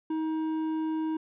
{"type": "tone with hard clipping", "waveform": "triangle", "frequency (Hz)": 316.3, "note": "D#4", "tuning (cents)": 29, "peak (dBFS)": -29, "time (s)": [0.1, 1.17], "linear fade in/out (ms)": 5, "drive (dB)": 10, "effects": ["resampled to 8000 Hz"]}